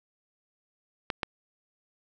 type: clicks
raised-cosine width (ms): 0.3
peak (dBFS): -12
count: 2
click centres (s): 1.102 / 1.232
effects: none